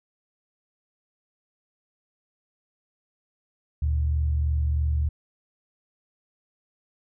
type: tone pair together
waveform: sine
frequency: 74.9 / 118.01 Hz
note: D2 / A#2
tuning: +35 / +22 cents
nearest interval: minor sixth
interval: 787 cents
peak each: -21 / -32 dBFS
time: 3.82-5.09 s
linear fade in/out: 5 ms
effects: none